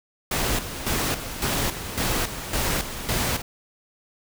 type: noise with tremolo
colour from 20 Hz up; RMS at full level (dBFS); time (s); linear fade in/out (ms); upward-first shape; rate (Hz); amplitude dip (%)
pink; -24; 0.31-3.42; 5; square; 1.8; 65
effects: none